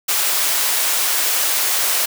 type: high-pass noise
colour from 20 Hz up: white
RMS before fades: -18 dBFS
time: 0.08-2.06 s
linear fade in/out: 10 ms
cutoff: 520 Hz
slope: 12 dB/octave
effects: none